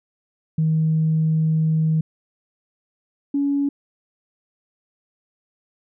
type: tone pair in turn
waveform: sine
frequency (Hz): 158.4 / 282.2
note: D#3 / C#4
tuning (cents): +31 / +31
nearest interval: minor seventh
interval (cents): 1000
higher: second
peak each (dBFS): -15 / -17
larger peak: first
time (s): 0.58-2.01 / 3.34-3.69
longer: first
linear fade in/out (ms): 5
effects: tanh soft clip ceiling -11 dBFS